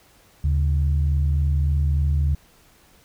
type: tone pair together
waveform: sine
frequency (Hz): 75.22 / 138.59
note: D2 / C#3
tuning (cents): +42 / 0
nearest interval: major seventh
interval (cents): 1058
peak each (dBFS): -17 / -24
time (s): 0.44-2.35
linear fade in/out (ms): 5
effects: tanh soft clip ceiling -11 dBFS + pink hiss -55 dBFS RMS until 3.04 s